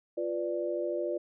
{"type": "chord", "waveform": "sine", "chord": "B diminished", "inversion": "second", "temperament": "equal", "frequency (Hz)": [349.2, 493.9, 587.3], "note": ["F4", "B4", "D5"], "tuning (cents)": [0, 0, 0], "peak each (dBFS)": [-33, -36, -33], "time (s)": [0.17, 1.18], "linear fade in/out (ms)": 10, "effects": []}